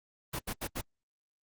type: noise bursts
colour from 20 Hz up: pink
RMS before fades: -35 dBFS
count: 4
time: 0.33-0.815 s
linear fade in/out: 10 ms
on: 62 ms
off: 79 ms
effects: Opus 24 kbps